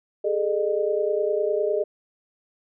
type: tone cluster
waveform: sine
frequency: 407.1 / 437 / 610 Hz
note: G#4 / A4 / D#5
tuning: -35 / -12 / -34 cents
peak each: -25 dBFS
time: 0.24-1.84 s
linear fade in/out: 10 ms
effects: none